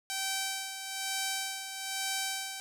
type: tone with tremolo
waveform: 5% pulse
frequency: 774 Hz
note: G5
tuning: 22 cents flat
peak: -19 dBFS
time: 0.1-2.6 s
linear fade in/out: 0 ms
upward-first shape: sine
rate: 1.1 Hz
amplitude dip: 60%
effects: none